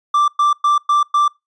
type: tone bursts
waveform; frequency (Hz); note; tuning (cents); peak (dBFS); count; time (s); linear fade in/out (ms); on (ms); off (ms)
triangle; 1174.7; D6; 0; -9; 5; 0.14-1.28; 5; 140; 110
effects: noise-tail reverb RT60 0.2 s tail -24 dB re dry + resampled to 22050 Hz